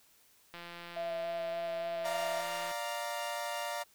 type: click train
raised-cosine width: 0.3 ms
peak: -30 dBFS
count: 375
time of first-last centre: 0.54-2.714 s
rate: 172 Hz
type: tone with vibrato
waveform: sine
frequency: 667 Hz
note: E5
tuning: 20 cents sharp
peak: -34 dBFS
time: 0.96-2.41 s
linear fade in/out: 10 ms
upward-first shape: square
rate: 3.5 Hz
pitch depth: 14 cents each way
type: chord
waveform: sawtooth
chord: Bb major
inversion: first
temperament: equal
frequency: 587.3 / 698.5 / 932.3 Hz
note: D5 / F5 / Bb5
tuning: 0 / 0 / 0 cents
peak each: -36 dBFS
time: 2.04-3.84 s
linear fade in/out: 20 ms
effects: white hiss -65 dBFS RMS until 3.94 s